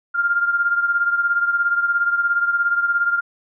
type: beating tone pair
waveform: sine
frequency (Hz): 1396.9 / 1413.9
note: F6 / F6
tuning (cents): 0 / +21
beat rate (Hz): 17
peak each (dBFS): -17 / -23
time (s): 0.14-3.21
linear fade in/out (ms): 20
effects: none